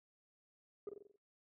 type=tone with echo; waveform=sine; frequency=410 Hz; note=G#4; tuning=22 cents flat; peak=-37 dBFS; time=0.87-0.89 s; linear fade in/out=2 ms; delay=45 ms; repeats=6; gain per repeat=-5 dB; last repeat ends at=1.16 s; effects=noise-tail reverb RT60 0.1 s tail -17 dB re dry + tanh soft clip ceiling -39 dBFS